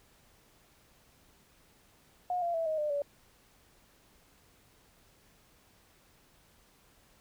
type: tone with pitch steps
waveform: sine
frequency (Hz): 720 / 687.9 / 657.2 / 627.9 / 599.9 / 573.1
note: F#5 / F5 / E5 / D#5 / D5 / D5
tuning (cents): -47 / -26 / -5 / +16 / +37 / -42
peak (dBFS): -29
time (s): 2.3-3.02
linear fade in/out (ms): 2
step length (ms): 120
effects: pink hiss -64 dBFS RMS until 7.2 s